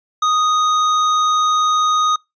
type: tone with hard clipping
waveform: sine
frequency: 1244.5 Hz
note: D#6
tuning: in tune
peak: -15 dBFS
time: 0.22-2.16 s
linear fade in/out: 5 ms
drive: 13 dB
effects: noise-tail reverb RT60 0.2 s tail -25 dB re dry + resampled to 16000 Hz